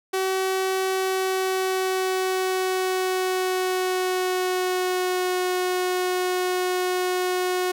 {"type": "tone with pitch glide", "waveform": "sawtooth", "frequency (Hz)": [379, 364.8], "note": ["F#4", "F#4"], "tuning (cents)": [42, -24], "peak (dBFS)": -18, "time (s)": [0.13, 7.72], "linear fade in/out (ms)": 10, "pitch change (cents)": -66, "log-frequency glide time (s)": [0.87, 5.4], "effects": []}